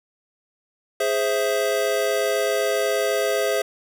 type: chord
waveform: square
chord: Ab augmented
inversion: none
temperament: equal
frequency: 415.3 / 523.3 / 659.3 Hz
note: Ab4 / C5 / E5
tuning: 0 / 0 / 0 cents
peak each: -25 dBFS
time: 1-3.62 s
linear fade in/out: 5 ms
effects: none